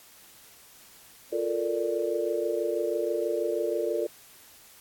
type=chord; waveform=sine; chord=Bb major seventh; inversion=second; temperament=equal; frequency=349.2 / 440 / 466.2 / 587.3 Hz; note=F4 / A4 / Bb4 / D5; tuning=0 / 0 / 0 / 0 cents; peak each=-31 dBFS; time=1.32-4.07 s; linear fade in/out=10 ms; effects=white hiss -53 dBFS RMS until 4.8 s + AAC 64 kbps

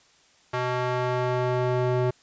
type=tone with band-pass filter sweep; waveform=square; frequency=125.3 Hz; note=B2; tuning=25 cents sharp; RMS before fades=-25 dBFS; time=0.53-2.11 s; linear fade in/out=10 ms; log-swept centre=1100 to 440 Hz; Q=0.83; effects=white hiss -59 dBFS RMS until 2.22 s + resampled to 16000 Hz

